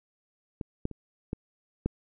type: clicks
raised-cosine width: 3 ms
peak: -21 / -16 / -28 / -18 / -14 dBFS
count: 5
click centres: 0.612 / 0.854 / 0.913 / 1.331 / 1.86 s
effects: none